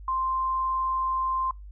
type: tone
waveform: sine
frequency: 1046.5 Hz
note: C6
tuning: in tune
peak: -24 dBFS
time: 0.08-1.51 s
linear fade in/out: 2 ms
effects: noise-tail reverb RT60 0.2 s tail -26 dB re dry + added 50 Hz sine -40 dBFS peak until 1.71 s